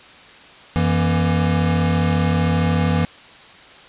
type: tone cluster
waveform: square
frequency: 91.3 / 165.8 / 238.9 Hz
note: F#2 / E3 / A#3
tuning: -23 / +10 / +43 cents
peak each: -21 / -19 / -24 dBFS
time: 0.76-3.05 s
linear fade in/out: 0 ms
effects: white hiss -43 dBFS RMS until 3.88 s + resampled to 8000 Hz